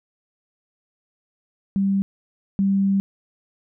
sine tone pair in turn, 196 / 196 Hz, G3 / G3, 0 / 0 cents, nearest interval unison, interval 0 cents, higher neither, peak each -17 / -16 dBFS, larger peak second, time 1.76-2.02 / 2.59-3 s, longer second, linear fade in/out 0 ms, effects none

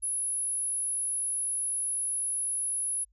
sine tone, 10548 Hz, E9, in tune, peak -28 dBFS, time 0.02-3.05 s, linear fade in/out 20 ms, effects added 50 Hz sine -63 dBFS peak until 3.12 s

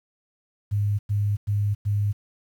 sine tone bursts, 102.7 Hz, G#2, 19 cents flat, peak -20 dBFS, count 4, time 0.71-2.13 s, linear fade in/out 20 ms, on 280 ms, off 100 ms, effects 9-bit

